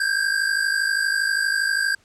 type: tone pair together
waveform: square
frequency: 1568 / 1620.5 Hz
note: G6 / G#6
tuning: 0 / -43 cents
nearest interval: minor second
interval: 57 cents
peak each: -23 dBFS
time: 0-1.95 s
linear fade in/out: 5 ms
effects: pink hiss -59 dBFS RMS until 2.04 s + low-pass 9000 Hz 12 dB/octave